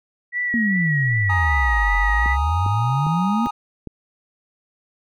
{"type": "tone with vibrato", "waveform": "sine", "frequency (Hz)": 1933, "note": "B6", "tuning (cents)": -38, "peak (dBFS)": -20, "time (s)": [0.32, 2.37], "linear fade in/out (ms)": 50, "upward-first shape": "sine", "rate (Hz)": 2.6, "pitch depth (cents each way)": 32}
{"type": "exponential two-way sweep", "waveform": "sine", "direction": "down then up", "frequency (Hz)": [240.4, 43.33, 240.4], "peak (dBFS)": -18, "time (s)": [0.54, 3.46], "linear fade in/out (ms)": 0, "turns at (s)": 1.96}
{"type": "chord", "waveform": "triangle", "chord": "Ab suspended second", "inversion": "none", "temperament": "equal", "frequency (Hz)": [830.6, 932.3, 1244.5], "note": ["Ab5", "Bb5", "Eb6"], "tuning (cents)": [0, 0, 0], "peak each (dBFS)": [-24, -26, -24], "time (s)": [1.29, 3.51], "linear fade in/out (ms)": 10}
{"type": "click train", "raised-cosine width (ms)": 3, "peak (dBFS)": -19, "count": 5, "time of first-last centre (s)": [2.26, 3.873], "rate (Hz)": 2.48}
{"effects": []}